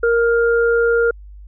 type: tone pair together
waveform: sine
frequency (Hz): 466.2 / 1406.7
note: A#4 / F6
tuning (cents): 0 / +12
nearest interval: octave + perfect fifth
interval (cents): 1912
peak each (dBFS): -13 / -19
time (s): 0.03-1.11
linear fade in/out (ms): 5
effects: added 50 Hz sine -35 dBFS peak until 1.47 s